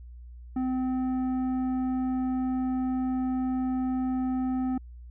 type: tone with tanh clipping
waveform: sine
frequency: 257 Hz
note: C4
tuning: 31 cents flat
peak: -27 dBFS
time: 0.56-4.78 s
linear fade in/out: 5 ms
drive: 9 dB
effects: added 60 Hz sine -42 dBFS peak until 5.1 s